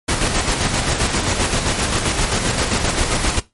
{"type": "noise with tremolo", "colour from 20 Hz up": "pink", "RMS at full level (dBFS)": -17, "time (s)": [0.08, 3.4], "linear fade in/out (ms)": 10, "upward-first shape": "square", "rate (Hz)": 7.6, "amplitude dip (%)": 40, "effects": ["noise-tail reverb RT60 0.2 s tail -17 dB re dry", "MP3 48 kbps"]}